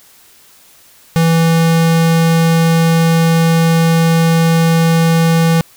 square tone, 164.81 Hz, E3, in tune, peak -9 dBFS, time 1.16-5.61 s, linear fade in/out 0 ms, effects white hiss -45 dBFS RMS until 5.76 s

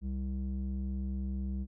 square tone with low-pass filter, 65.41 Hz, C2, in tune, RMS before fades -35 dBFS, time 0.01-1.67 s, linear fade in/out 50 ms, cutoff 210 Hz, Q 2, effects none

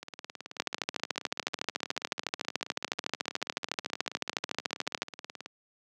two click trains, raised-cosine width 0.2 ms, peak -10 / -23 dBFS, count 62 / 102, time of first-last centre 0.6-5.02 / 0.03-5.46 s, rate 13.8 / 18.6 Hz, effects high-pass 200 Hz 12 dB/octave

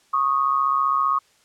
sine tone pair together, 1104 / 1239.2 Hz, C#6 / D#6, -7 / -7 cents, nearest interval major second, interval 200 cents, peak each -20 / -21 dBFS, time 0.13-1.19 s, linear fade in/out 10 ms, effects white hiss -59 dBFS RMS until 1.44 s + low-pass 8000 Hz 12 dB/octave

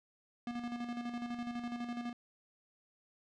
square tone with tremolo, 239.5 Hz, A#3, 47 cents sharp, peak -37 dBFS, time 0.47-2.13 s, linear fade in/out 2 ms, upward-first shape square, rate 12 Hz, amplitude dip 50%, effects low-pass 4000 Hz 12 dB/octave

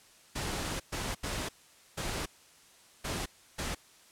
pink noise bursts at uneven times, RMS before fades -35 dBFS, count 6, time 0.35-0.8 / 0.92-1.15 / 1.23-1.49 / 1.97-2.26 / 3.04-3.26 / 3.58-3.75 s, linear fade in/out 10 ms, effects white hiss -59 dBFS RMS until 4.11 s + low-pass 10000 Hz 12 dB/octave

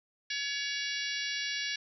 harmonic tone, 565 Hz, C#5, 33 cents sharp, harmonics 3 / 4 / 5 / 6 / 7 / 8 / 9 / 10, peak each -38 / -39 / -40 / -41 / -41 / -42 / -43 / -43 dBFS, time 0.3-1.76 s, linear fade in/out 5 ms, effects none

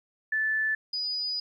sine tone pair in turn, 1749 / 4947 Hz, A6 / D#8, -11 / -11 cents, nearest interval octave + tritone, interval 1800 cents, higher second, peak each -24 / -28 dBFS, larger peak first, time 0.32-0.75 / 0.93-1.4 s, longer second, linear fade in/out 5 ms, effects 11-bit

